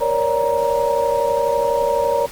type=tone cluster; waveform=sine; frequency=471 / 552 / 584 / 940 Hz; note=A#4 / C#5 / D5 / A#5; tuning=+18 / -7 / -10 / +14 cents; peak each=-21 dBFS; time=0-2.27 s; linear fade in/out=20 ms; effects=pink hiss -36 dBFS RMS until 2.31 s + Opus 32 kbps